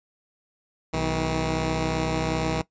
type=tone pair together; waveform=10% pulse; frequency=62.61 / 159.7 Hz; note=B1 / D#3; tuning=+24 / +45 cents; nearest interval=octave + major third; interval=1621 cents; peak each=-20 / -17 dBFS; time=0.93-2.62 s; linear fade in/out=10 ms; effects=noise-tail reverb RT60 0.1 s tail -18 dB re dry + resampled to 16000 Hz